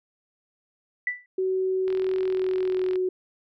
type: tone with exponential decay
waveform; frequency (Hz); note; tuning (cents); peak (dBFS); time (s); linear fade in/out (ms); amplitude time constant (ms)
sine; 1975.5; B6; 0; -20; 1.07-1.26; 2; 41
type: tone with pitch glide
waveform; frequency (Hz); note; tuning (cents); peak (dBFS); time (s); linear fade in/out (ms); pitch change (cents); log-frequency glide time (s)
sine; 376.1 to 369.4; F#4 to F#4; +28 to -3; -22; 1.38-3.09; 5; -31; 2.1-2.94
type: click train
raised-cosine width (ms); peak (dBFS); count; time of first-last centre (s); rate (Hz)
0.3; -24; 47; 1.88-2.957; 42.7
effects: none